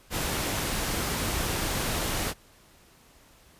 pink noise, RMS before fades -29 dBFS, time 0.1-2.34 s, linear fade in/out 50 ms, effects pink hiss -57 dBFS RMS until 3.59 s + resampled to 32000 Hz

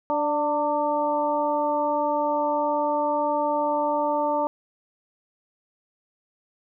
harmonic tone with a mistuned harmonic, 293.7 Hz, D4, in tune, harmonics 1 / 2 / 3 / 4, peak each -30 / -25 / -24 / -32 dBFS, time 0.1-4.47 s, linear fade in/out 0 ms, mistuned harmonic 3, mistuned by +36 cents, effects none

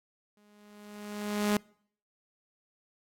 sawtooth tone with exponential growth, 207.7 Hz, G#3, in tune, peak -19 dBFS, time 0.37-1.57 s, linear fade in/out 2 ms, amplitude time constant 260 ms, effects noise-tail reverb RT60 0.6 s tail -26 dB re dry + AAC 64 kbps

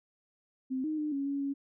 sine tone with pitch steps, 260.9 / 309.8 / 301.8 / 277.5 / 280.4 / 278.3 Hz, C4 / D#4 / D4 / C#4 / C#4 / C#4, -5 / -7 / +47 / +2 / +20 / +7 cents, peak -30 dBFS, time 0.7-1.54 s, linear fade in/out 20 ms, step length 140 ms, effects none

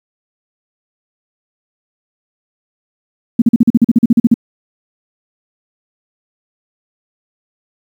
sine tone bursts, 233 Hz, A#3, 1 cent flat, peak -3 dBFS, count 14, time 3.39-4.342 s, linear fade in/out 5 ms, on 29 ms, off 42 ms, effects 7-bit

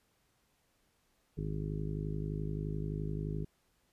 harmonic tone, 51.6 Hz, G#1, 10 cents flat, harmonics 1 / 2 / 3 / 4 / 5 / 6 / 7 / 8, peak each -40 / -43 / -37 / -47 / -47 / -48 / -48 / -46 dBFS, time 1.37-3.45 s, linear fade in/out 10 ms, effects pink hiss -74 dBFS RMS until 3.92 s + resampled to 32000 Hz

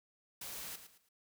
white noise with echo, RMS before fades -45 dBFS, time 0.41-0.76 s, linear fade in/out 5 ms, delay 110 ms, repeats 3, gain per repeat -10 dB, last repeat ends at 1.09 s, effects none

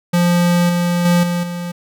square tone with level steps, 174.61 Hz, F3, in tune, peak -12 / -15 / -11 / -17 / -23 dBFS, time 0.13-1.72 s, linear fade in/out 10 ms, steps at 0.69 / 1.05 / 1.23 / 1.43 s, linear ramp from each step 5 ms, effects none

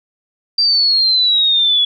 sine exponential sweep, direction down, 4723 to 3376 Hz, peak -10 dBFS, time 0.58-1.85 s, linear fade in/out 5 ms, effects none

